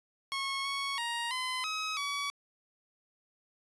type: tone with pitch steps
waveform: 15% pulse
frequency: 1093 / 1108 / 939 / 1021 / 1273 / 1136 Hz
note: C#6 / C#6 / A#5 / C6 / D#6 / C#6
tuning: -25 / -1 / +12 / -43 / +39 / +42 cents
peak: -26 dBFS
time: 0.32-2.3 s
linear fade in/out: 0 ms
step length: 330 ms
effects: resampled to 22050 Hz